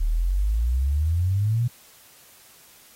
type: exponential sweep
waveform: sine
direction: up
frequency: 36.71 to 123.47 Hz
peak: -19 dBFS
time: 0-1.68 s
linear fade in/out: 10 ms
effects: white hiss -52 dBFS RMS until 2.95 s + AAC 48 kbps